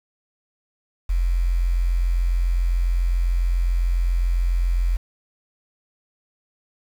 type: tone with quantisation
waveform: sine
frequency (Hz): 43.65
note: F1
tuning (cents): 0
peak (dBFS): -17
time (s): 1.09-4.97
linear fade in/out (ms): 10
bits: 7
effects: none